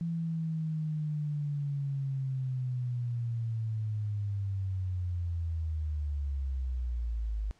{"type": "linear sweep", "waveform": "sine", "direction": "down", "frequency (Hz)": [168.5, 50.8], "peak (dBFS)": -30, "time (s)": [0.01, 7.51], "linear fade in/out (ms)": 0, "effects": ["pink hiss -66 dBFS RMS until 7.59 s", "low-pass 7000 Hz 12 dB/octave"]}